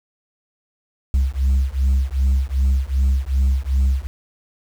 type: beating tone pair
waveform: sine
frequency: 65.41 / 68.01 Hz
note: C2 / C#2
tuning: 0 / -32 cents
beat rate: 2.6 Hz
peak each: -16 dBFS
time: 1.14-4.07 s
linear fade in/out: 0 ms
effects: tanh soft clip ceiling -12 dBFS + 7-bit